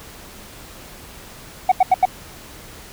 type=tone bursts; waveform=sine; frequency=747 Hz; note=F#5; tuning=16 cents sharp; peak=-6 dBFS; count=4; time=1.69-2.054 s; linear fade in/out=5 ms; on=28 ms; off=84 ms; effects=tanh soft clip ceiling -8 dBFS + pink hiss -40 dBFS RMS until 2.92 s